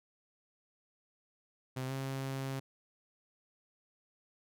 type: tone with pitch glide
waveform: sawtooth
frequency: 130 to 134.58 Hz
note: C3 to C3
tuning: -11 to +49 cents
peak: -32 dBFS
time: 1.76-2.6 s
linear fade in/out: 10 ms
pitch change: +60 cents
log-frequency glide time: 1.87-1.92 s
effects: none